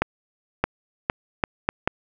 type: accelerating click train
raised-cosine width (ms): 0.5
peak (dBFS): -4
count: 6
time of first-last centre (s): 0.02-1.875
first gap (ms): 620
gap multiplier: 0.74
effects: none